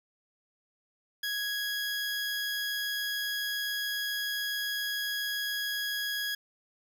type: tone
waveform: 20% pulse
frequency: 1661.2 Hz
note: G#6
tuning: in tune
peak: -26 dBFS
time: 1.23-6.35 s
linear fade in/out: 5 ms
effects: none